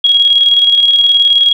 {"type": "tone with tremolo", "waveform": "sine", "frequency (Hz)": 3302, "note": "G#7", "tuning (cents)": -11, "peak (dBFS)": -4, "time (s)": [0.04, 1.53], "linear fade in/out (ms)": 5, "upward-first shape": "square", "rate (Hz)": 19, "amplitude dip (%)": 40, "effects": []}